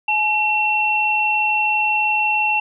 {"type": "tone pair together", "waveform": "sine", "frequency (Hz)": [850, 2713], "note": ["G#5", "E7"], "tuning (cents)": [40, 49], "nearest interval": "octave + minor sixth", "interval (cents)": 2009, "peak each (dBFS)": [-20, -17], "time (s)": [0.08, 2.6], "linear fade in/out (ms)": 5, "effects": []}